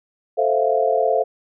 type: chord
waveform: sine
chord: F major seventh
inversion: first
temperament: equal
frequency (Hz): 440 / 523.3 / 659.3 / 698.5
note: A4 / C5 / E5 / F5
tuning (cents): 0 / 0 / 0 / 0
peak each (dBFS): -21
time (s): 0.37-1.24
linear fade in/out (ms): 20
effects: none